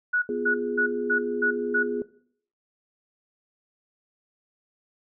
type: tone bursts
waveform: sine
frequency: 1467 Hz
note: F#6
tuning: 15 cents flat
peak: -20 dBFS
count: 6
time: 0.13-1.832 s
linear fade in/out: 10 ms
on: 92 ms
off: 230 ms
type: chord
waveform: sine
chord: F diminished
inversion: second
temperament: equal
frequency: 246.9 / 349.2 / 415.3 Hz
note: Cb4 / F4 / Ab4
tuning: 0 / 0 / 0 cents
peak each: -31 / -33 / -27 dBFS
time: 0.29-2.02 s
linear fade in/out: 2 ms
effects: noise-tail reverb RT60 0.6 s tail -18 dB re dry